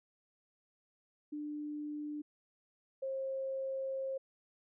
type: tone pair in turn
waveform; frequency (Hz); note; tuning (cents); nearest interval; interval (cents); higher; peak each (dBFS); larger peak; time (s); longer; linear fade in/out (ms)
sine; 297.5 / 534.4; D4 / C5; +22 / +36; minor seventh; 1014; second; -38 / -35; second; 1.32-2.22 / 3.02-4.18; second; 10
effects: none